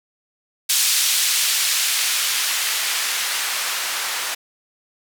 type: noise with band-pass filter sweep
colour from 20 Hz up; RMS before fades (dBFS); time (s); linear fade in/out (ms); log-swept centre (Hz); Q
blue; -21; 0.69-4.35; 10; 3800 to 1100; 0.7
effects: none